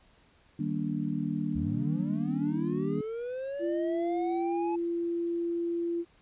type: chord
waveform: sine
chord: Eb major seventh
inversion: none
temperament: just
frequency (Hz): 155.56 / 194.45 / 233.3 / 291.7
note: Eb3 / G3 / Bb3 / D4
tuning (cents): 0 / -14 / +2 / -12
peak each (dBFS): -34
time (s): 0.59-3.01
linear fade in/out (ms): 5
type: linear sweep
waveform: triangle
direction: up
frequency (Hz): 67.5 to 858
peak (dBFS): -31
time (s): 1.55-4.76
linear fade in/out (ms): 10
type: tone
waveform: sine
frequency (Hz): 340.9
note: F4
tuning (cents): -42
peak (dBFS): -28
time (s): 3.59-6.05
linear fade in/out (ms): 50
effects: pink hiss -63 dBFS RMS until 6.21 s + resampled to 8000 Hz